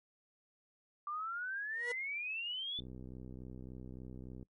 sine exponential sweep, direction up, 1168 to 3520 Hz, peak -37 dBFS, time 1.07-2.8 s, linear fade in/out 2 ms
40% pulse tone with exponential growth, 480.4 Hz, B4, 48 cents flat, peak -35 dBFS, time 1.7-1.92 s, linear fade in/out 5 ms, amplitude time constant 46 ms
click train, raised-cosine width 3 ms, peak -36 dBFS, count 105, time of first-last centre 2.79-4.428 s, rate 63.5 Hz
effects noise-tail reverb RT60 0.1 s tail -21 dB re dry + MP3 48 kbps

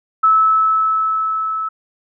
sine tone with level ramp, 1303 Hz, E6, 20 cents flat, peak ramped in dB -8 to -19 dBFS, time 0.23-1.69 s, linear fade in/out 10 ms, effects none

